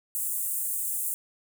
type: high-pass noise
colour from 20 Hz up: pink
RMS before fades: -30 dBFS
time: 0.15-1.14 s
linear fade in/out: 0 ms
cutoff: 8000 Hz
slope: 48 dB/octave
effects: none